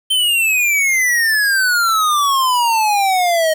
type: exponential sweep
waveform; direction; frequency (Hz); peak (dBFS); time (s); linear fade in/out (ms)
square; down; 3117 to 621; -13; 0.1-3.54; 10
effects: 7-bit

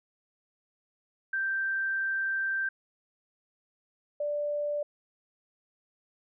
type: tone pair in turn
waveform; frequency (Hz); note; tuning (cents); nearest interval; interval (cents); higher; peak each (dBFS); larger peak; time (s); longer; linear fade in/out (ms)
sine; 1568 / 587.3; G6 / D5; 0 / 0; octave + perfect fourth; 1700; first; -27 / -28; first; 1.33-2.69 / 4.2-4.83; first; 5
effects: none

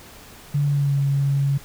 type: tone with pitch glide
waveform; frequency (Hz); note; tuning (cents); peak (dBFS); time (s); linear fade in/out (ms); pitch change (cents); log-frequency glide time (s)
sine; 144.1 to 139.43; D3 to C#3; -33 to +10; -17; 0.54-1.58; 10; -57; 0.65-0.97
effects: pink hiss -44 dBFS RMS until 1.64 s

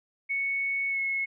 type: tone with pitch glide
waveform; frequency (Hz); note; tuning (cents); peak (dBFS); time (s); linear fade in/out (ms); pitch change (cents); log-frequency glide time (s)
sine; 2215 to 2182; C#7 to C#7; -2 to -28; -26; 0.29-1.26; 20; -26; 0.89-0.99
effects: none

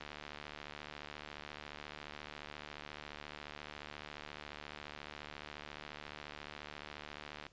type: click train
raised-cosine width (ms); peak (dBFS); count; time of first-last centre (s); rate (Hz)
0.3; -29; 555; 0.01-7.466; 74.3
effects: pink hiss -68 dBFS RMS until 7.52 s + resampled to 16000 Hz

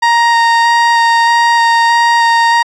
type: tone with vibrato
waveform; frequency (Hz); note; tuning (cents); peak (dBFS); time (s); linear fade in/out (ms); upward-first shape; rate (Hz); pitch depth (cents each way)
30% pulse; 932.3; A#5; 0; -4; 0.02-2.63; 10; square; 1.6; 8
effects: low-pass 5000 Hz 12 dB/octave

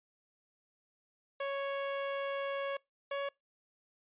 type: tone pair in turn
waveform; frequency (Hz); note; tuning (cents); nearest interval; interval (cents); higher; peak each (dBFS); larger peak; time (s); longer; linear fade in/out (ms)
sawtooth; 554.4 / 559.2; C#5 / C#5; 0 / +15; unison; 15; second; -30 / -30; neither; 1.4-2.77 / 3.11-3.29; first; 5
effects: noise-tail reverb RT60 0.2 s tail -25 dB re dry + resampled to 8000 Hz

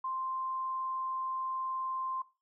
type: tone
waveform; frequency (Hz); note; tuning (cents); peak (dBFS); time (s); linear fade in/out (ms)
sine; 1046.5; C6; 0; -33; 0.04-2.22; 5
effects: noise-tail reverb RT60 0.3 s tail -17 dB re dry

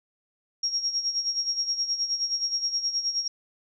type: tone with tremolo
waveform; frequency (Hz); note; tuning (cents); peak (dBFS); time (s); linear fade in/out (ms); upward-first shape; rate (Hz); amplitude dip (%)
sine; 5588; F8; 0; -22; 0.63-3.28; 5; sine; 9.5; 70
effects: none

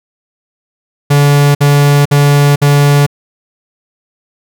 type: tone bursts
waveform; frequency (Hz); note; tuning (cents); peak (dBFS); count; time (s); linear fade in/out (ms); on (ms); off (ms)
45% pulse; 143.7; D3; -37; -5; 4; 1.1-3.065; 10; 450; 55
effects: none

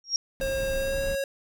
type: tone with exponential growth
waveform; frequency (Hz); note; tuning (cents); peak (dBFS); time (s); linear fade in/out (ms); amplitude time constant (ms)
sine; 5588; F8; 0; -17; 0.04-0.16; 1; 26
type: noise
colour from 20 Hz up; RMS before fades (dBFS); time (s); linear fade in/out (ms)
brown; -34; 0.4-1.15; 0
type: tone with pitch glide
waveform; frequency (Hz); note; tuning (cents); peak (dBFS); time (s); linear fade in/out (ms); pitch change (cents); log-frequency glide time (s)
square; 538 to 548.7; C5 to C#5; +48 to -18; -27; 0.41-1.24; 2; +34; 0.74-1.07
effects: none

